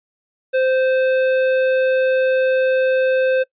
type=tone with hard clipping; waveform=sine; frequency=520 Hz; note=C5; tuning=11 cents flat; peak=-16 dBFS; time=0.53-3.44 s; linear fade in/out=20 ms; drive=12 dB; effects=noise-tail reverb RT60 0.1 s tail -23 dB re dry + resampled to 8000 Hz